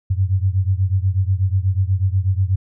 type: beating tone pair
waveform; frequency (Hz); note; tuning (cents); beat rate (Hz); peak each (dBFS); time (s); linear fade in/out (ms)
sine; 92.1 / 100.3; F#2 / G2; -7 / +40; 8.2; -17 / -19; 0.1-2.56; 10
effects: none